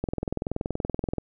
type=click train; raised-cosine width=2 ms; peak=-14 dBFS; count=25; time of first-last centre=0.04-1.183 s; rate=21 Hz; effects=none